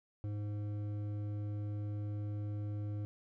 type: tone with hard clipping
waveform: sine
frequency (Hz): 103.83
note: G#2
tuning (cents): 0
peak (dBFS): -38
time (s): 0.24-3.05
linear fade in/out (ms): 0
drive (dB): 9
effects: none